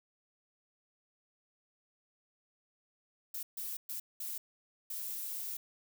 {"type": "noise bursts at uneven times", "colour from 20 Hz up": "violet", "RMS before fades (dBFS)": -40, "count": 5, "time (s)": [[3.34, 3.43], [3.57, 3.77], [3.89, 4], [4.2, 4.38], [4.9, 5.57]], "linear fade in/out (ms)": 5, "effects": []}